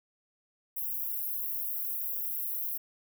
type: high-pass noise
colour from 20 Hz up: white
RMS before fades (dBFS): -34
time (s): 0.76-2.78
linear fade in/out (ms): 10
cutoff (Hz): 12000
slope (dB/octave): 48
effects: none